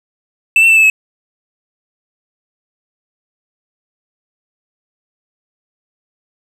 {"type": "tone with pitch steps", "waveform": "triangle", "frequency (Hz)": [2650, 2697, 2654, 2621, 2580], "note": ["E7", "E7", "E7", "E7", "E7"], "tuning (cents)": [9, 39, 11, -11, -38], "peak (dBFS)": -4, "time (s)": [0.56, 0.9], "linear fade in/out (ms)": 2, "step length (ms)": 68, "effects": []}